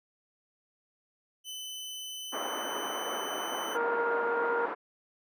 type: tone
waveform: sawtooth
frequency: 3023 Hz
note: F#7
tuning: 36 cents sharp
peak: -35 dBFS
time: 1.44-3.78 s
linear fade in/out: 50 ms
type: band-pass noise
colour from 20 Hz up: white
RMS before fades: -36 dBFS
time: 2.32-4.75 s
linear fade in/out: 20 ms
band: 280 to 1400 Hz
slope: 24 dB/octave
type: harmonic tone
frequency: 469.7 Hz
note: A#4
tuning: 13 cents sharp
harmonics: 1 / 2 / 3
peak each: -30 / -34 / -33 dBFS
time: 3.75-4.66 s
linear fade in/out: 5 ms
effects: none